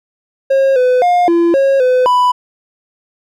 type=tone with pitch steps; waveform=triangle; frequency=540 / 503 / 710 / 339.9 / 545 / 506 / 992 Hz; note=C#5 / B4 / F5 / F4 / C#5 / B4 / B5; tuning=-45 / +32 / +28 / -47 / -29 / +42 / +7 cents; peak=-6 dBFS; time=0.5-2.32 s; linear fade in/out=10 ms; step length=260 ms; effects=none